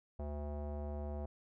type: tone with low-pass filter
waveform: square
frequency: 73.42 Hz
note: D2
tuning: in tune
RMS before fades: -41 dBFS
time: 0.19-1.26 s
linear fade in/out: 5 ms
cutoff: 690 Hz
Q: 3
effects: none